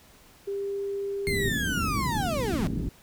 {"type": "tone", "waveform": "sine", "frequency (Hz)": 398.2, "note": "G4", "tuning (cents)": 27, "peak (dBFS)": -28, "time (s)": [0.47, 1.49], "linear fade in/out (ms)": 10}
{"type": "low-pass noise", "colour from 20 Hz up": "white", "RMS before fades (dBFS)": -30, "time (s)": [1.27, 2.89], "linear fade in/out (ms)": 5, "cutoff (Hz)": 270, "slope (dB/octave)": 24}
{"type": "linear sweep", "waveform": "35% pulse", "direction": "down", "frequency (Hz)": [2139, 140.1], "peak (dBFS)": -26, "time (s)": [1.27, 2.67], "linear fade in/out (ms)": 0}
{"effects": ["pink hiss -55 dBFS RMS until 3.02 s"]}